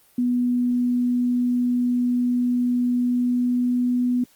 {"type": "tone with pitch glide", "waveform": "sine", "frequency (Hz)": [245.5, 246.9], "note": ["B3", "B3"], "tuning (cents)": [-10, 0], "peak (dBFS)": -18, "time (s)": [0.18, 4.24], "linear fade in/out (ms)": 5, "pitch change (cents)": 10, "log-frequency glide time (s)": [3.01, 4.03], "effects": ["white hiss -57 dBFS RMS until 4.35 s", "Opus 32 kbps"]}